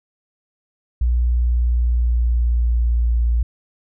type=tone with pitch glide; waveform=sine; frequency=60.1 to 58.39 Hz; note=B1 to A#1; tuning=-46 to +4 cents; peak=-14 dBFS; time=1.01-3.43 s; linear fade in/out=5 ms; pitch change=-50 cents; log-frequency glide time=1.39-3.19 s; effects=none